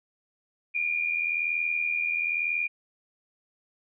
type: tone pair together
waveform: sine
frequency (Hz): 2349 / 2430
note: D7 / D#7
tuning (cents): 0 / -42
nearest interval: minor second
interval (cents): 58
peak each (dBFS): -31 / -26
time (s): 0.74-2.68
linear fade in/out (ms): 20
effects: none